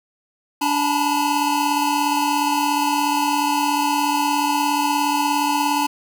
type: tone cluster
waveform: square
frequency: 290.4 / 854 / 891 / 985 Hz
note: D4 / G#5 / A5 / B5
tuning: -19 / +48 / +22 / -5 cents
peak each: -24 dBFS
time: 0.61-5.87 s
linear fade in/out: 10 ms
effects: none